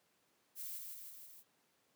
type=noise with echo; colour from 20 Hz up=violet; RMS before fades=-45 dBFS; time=0.55-0.8 s; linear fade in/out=50 ms; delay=160 ms; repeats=4; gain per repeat=-3 dB; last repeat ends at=1.44 s; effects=pink hiss -75 dBFS RMS until 1.95 s + high-pass 200 Hz 12 dB/octave